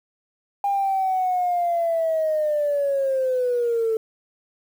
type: linear sweep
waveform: sine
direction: down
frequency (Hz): 806 to 440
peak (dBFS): -18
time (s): 0.64-3.97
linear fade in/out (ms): 2
effects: tanh soft clip ceiling -15 dBFS + 8-bit